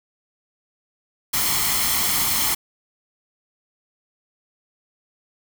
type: noise with comb filter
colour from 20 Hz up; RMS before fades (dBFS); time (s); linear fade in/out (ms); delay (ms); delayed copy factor
white; -21; 1.33-2.55; 10; 0.94; +0.55
effects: none